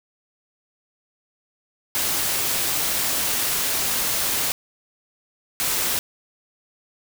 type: noise bursts at uneven times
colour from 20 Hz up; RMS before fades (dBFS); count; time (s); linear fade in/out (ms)
white; -23; 2; 1.95-4.52 / 5.6-5.99; 0
effects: none